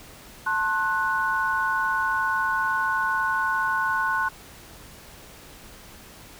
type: chord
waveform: sine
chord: F# diminished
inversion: first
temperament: just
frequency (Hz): 888 / 1065.6 / 1480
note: A5 / C6 / F#6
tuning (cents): +16 / +31 / 0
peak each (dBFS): -29 / -26 / -24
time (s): 0.46-4.29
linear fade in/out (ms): 10
effects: pink hiss -46 dBFS RMS until 6.39 s